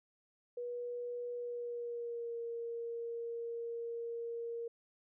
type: tone with pitch glide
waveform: sine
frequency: 484.4 to 466.3 Hz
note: B4 to A#4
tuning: -34 to +1 cents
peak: -38 dBFS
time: 0.57-4.68 s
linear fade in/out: 5 ms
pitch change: -65 cents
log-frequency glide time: 1.34-2.38 s
effects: none